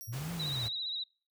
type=tone with exponential decay; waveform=10% pulse; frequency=5660 Hz; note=F8; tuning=22 cents sharp; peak=-36 dBFS; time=0.01-0.41 s; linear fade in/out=0 ms; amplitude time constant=85 ms
type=linear two-way sweep; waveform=sine; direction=up then down; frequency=106.5 to 174.61 to 106.5 Hz; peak=-36 dBFS; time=0.07-0.69 s; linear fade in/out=20 ms; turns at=0.32 s
type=noise; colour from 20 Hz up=pink; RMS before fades=-44 dBFS; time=0.12-0.69 s; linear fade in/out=20 ms
type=tone with vibrato; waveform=sine; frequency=3872 Hz; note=B7; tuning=35 cents flat; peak=-34 dBFS; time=0.39-1.04 s; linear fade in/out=10 ms; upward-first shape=sine; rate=15 Hz; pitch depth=56 cents each way
effects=noise-tail reverb RT60 0.4 s tail -25 dB re dry + high-pass 60 Hz 12 dB/octave